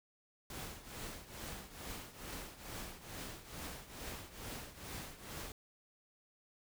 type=noise with tremolo; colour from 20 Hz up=pink; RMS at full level=-44 dBFS; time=0.5-5.52 s; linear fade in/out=2 ms; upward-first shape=triangle; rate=2.3 Hz; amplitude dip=80%; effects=none